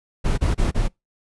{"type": "noise bursts", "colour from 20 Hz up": "brown", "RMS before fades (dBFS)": -19, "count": 4, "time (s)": [0.24, 0.884], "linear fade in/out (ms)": 20, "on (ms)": 140, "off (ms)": 28, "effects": ["noise-tail reverb RT60 0.2 s tail -26 dB re dry", "resampled to 24000 Hz"]}